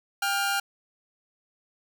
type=tone pair together; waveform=sawtooth; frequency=794.4 / 1409 Hz; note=G5 / F6; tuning=+23 / +15 cents; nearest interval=minor seventh; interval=992 cents; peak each=-24 / -23 dBFS; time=0.22-0.6 s; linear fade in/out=5 ms; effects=none